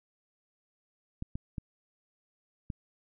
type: clicks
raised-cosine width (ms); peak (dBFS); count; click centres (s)
5; -23; 4; 1.224 / 1.355 / 1.582 / 2.702
effects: none